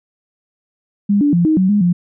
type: tone with pitch steps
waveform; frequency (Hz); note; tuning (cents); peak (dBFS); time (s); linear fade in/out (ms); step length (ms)
sine; 202.9 / 290.2 / 172.8 / 313.5 / 187.6 / 206.4 / 175.7; G#3 / D4 / F3 / D#4 / F#3 / G#3 / F3; -40 / -21 / -18 / +13 / +24 / -10 / +11; -10; 1.09-1.93; 10; 120
effects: none